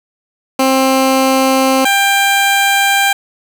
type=tone pair in turn; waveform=15% pulse; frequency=264.7 / 793.2 Hz; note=C4 / G5; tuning=+20 / +20 cents; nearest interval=octave + perfect fifth; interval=1900 cents; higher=second; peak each=-3 dBFS; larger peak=neither; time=0.59-1.85 / 1.85-3.13 s; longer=second; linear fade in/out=5 ms; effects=none